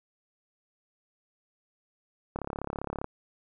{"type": "click train", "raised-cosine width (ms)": 1, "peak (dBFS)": -19, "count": 25, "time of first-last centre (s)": [2.36, 3.044], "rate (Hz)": 35.1, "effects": []}